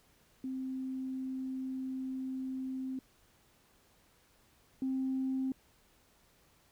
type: tone pair in turn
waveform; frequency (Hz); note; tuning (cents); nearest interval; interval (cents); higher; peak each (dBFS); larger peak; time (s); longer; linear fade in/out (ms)
sine; 261.6 / 263.4; C4 / C4; 0 / +12; unison; 12; second; -35 / -30; second; 0.44-2.99 / 4.82-5.52; first; 2
effects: tanh soft clip ceiling -26 dBFS + pink hiss -67 dBFS RMS until 6.71 s